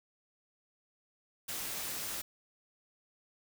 white noise with amplitude modulation, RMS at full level -37 dBFS, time 1.48-2.22 s, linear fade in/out 10 ms, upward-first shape sine, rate 280 Hz, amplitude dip 40%, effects none

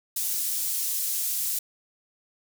pink high-pass noise, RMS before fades -28 dBFS, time 0.16-1.59 s, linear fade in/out 5 ms, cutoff 8600 Hz, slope 12 dB/octave, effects none

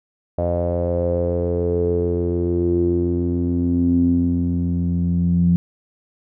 sawtooth tone with low-pass filter sweep, 86.9 Hz, F2, 8 cents flat, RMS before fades -19 dBFS, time 0.38-5.56 s, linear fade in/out 0 ms, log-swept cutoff 620 to 180 Hz, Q 8.8, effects none

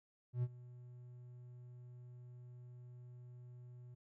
triangle tone with ADSR envelope, 123 Hz, B2, 7 cents flat, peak -30 dBFS, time 0.33-3.95 s, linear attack 100 ms, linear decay 46 ms, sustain -20 dB, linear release 12 ms, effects none

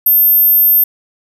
sine tone, 13290 Hz, G#9, in tune, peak -6 dBFS, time 0.06-0.84 s, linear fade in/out 5 ms, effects none

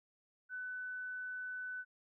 sine tone, 1500 Hz, F#6, 23 cents sharp, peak -40 dBFS, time 0.49-1.85 s, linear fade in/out 50 ms, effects none

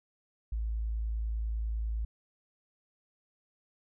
sine tone, 55 Hz, A1, in tune, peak -30 dBFS, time 0.52-2.05 s, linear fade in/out 5 ms, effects none

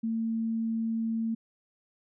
sine tone, 225.7 Hz, A3, 44 cents sharp, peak -27 dBFS, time 0.03-1.35 s, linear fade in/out 10 ms, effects none

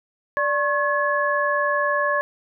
sine tone cluster, 584 / 1088 / 1701 Hz, D5 / C#6 / G#6, -10 / -33 / +41 cents, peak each -23 dBFS, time 0.37-2.21 s, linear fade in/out 0 ms, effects none

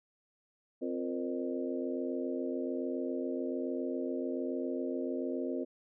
harmonic tone with a mistuned harmonic, 87.1 Hz, F2, 4 cents flat, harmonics 3 / 4 / 5 / 6 / 7, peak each -36 / -38 / -40 / -42 / -43 dBFS, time 0.81-5.65 s, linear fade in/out 20 ms, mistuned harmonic 5, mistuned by +100 cents, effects none

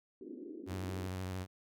pink band-pass noise, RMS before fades -47 dBFS, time 0.21-1.07 s, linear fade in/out 2 ms, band 260 to 390 Hz, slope 48 dB/octave
sawtooth tone with vibrato, 92.9 Hz, F#2, 7 cents sharp, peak -34 dBFS, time 0.66-1.47 s, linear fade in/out 50 ms, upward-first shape sine, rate 13 Hz, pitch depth 46 cents each way
effects none

